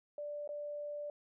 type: tone with dropouts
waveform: sine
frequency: 587.3 Hz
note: D5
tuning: in tune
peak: -39 dBFS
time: 0.18-1.1 s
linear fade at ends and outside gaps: 2 ms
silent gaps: 0.476-0.49 s
effects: none